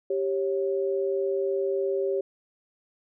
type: tone pair together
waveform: sine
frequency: 392 / 548.6 Hz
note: G4 / C#5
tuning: 0 / -18 cents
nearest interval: tritone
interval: 582 cents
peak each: -25 / -29 dBFS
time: 0.1-2.21 s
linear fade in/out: 5 ms
effects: none